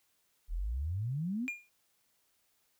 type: exponential sweep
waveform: sine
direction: up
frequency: 36.71 to 275.1 Hz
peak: -32 dBFS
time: 0.48-1.49 s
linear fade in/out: 50 ms
type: tone with exponential decay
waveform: triangle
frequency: 2412 Hz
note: D7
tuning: 46 cents sharp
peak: -29 dBFS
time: 1.48-1.69 s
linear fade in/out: 0 ms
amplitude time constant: 44 ms
effects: white hiss -74 dBFS RMS until 2.79 s